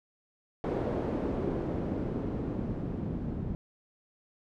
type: noise with low-pass filter sweep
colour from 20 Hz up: white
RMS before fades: -33 dBFS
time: 0.64-3.55 s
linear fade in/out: 0 ms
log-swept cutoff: 460 to 210 Hz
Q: 1.1
effects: none